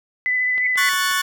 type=tone with vibrato; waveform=sine; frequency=2004 Hz; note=B6; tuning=25 cents sharp; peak=-17 dBFS; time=0.26-0.89 s; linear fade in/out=0 ms; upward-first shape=sine; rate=14 Hz; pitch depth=12 cents each way
type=tone with exponential growth; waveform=sine; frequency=2200 Hz; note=C#7; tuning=14 cents flat; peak=-18 dBFS; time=0.56-0.67 s; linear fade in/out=5 ms; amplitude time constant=22 ms
type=click train; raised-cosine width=0.3 ms; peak=-20 dBFS; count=4; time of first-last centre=0.58-1.113 s; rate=5.63 Hz
type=chord; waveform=sawtooth; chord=F# minor; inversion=second; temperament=equal; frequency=1108.7 / 1480 / 1760 Hz; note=C#6 / F#6 / A6; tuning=0 / 0 / 0 cents; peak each=-19 dBFS; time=0.77-1.22 s; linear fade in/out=10 ms
effects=none